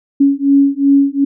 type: beating tone pair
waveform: sine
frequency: 277.2 / 279.9 Hz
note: C#4 / C#4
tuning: 0 / +17 cents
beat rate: 2.7 Hz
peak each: -11 dBFS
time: 0.2-1.25 s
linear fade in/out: 10 ms
effects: none